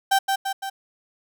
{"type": "tone with echo", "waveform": "35% pulse", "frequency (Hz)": 780, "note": "G5", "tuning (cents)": -9, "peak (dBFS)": -14, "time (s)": [0.11, 0.19], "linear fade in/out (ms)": 10, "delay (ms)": 170, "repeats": 3, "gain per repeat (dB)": -4, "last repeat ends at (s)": 0.7, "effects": []}